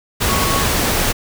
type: tone in noise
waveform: sine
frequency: 1108.7 Hz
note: C#6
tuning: in tune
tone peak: -21 dBFS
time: 0.28-0.64 s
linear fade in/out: 20 ms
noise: pink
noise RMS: -17 dBFS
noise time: 0.2-1.13 s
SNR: -7 dB
effects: none